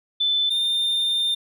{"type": "tone pair in turn", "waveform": ["sine", "triangle"], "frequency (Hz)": [3520, 3611], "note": ["A7", "A7"], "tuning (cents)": [0, 44], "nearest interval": "unison", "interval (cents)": 44, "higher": "second", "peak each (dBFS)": -18, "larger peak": "neither", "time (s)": [[0.2, 0.5], [0.5, 1.35]], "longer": "second", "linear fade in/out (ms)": 10, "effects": []}